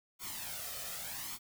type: noise with flanger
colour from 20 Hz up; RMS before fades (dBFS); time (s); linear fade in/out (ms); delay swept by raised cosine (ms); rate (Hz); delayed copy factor
white; -42; 0.19-1.39; 50; 0.9 to 1.65; 0.84; +0.65
effects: none